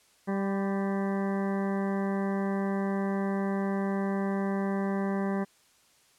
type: harmonic tone with a mistuned harmonic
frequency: 196 Hz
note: G3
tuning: in tune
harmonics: 1 / 2 / 3 / 4 / 5 / 6 / 8 / 9 / 10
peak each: -28 / -34 / -38 / -40 / -42 / -44 / -46 / -47 / -48 dBFS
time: 0.27-5.45 s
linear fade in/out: 20 ms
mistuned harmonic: 5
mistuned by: +33 cents
effects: white hiss -63 dBFS RMS until 6.18 s + low-pass 10000 Hz 12 dB/octave